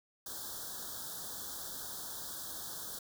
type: band-stop noise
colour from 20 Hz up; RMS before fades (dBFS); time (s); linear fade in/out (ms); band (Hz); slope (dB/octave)
white; -43; 0.26-2.99; 5; 1700 to 3300; 96
effects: none